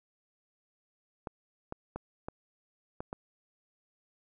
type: clicks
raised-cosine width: 1 ms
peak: -23 dBFS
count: 6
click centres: 1.272 / 1.724 / 1.96 / 2.285 / 3.005 / 3.129 s
effects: none